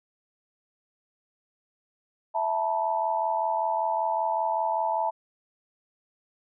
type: chord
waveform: sine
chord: E suspended fourth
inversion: none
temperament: equal with one note detuned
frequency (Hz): 659.3 / 880 / 965.2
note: E5 / A5 / B5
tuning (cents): 0 / 0 / -40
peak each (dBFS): -29 / -26 / -31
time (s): 2.34-5.11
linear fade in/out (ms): 20
effects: none